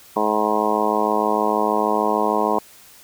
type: harmonic tone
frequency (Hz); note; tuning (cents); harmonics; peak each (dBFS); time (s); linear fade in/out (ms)
106.5; G#2; +44; 2 / 3 / 4 / 5 / 6 / 7 / 8 / 9 / 10; -27 / -27 / -24 / -27 / -26 / -25 / -28 / -23 / -26; 0.16-2.59; 5
effects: white hiss -47 dBFS RMS until 3.03 s